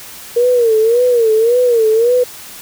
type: tone with vibrato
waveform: sine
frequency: 466.2 Hz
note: A#4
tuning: in tune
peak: -8 dBFS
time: 0.36-2.24 s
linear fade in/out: 10 ms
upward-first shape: sine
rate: 1.8 Hz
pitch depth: 120 cents each way
effects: white hiss -33 dBFS RMS until 2.61 s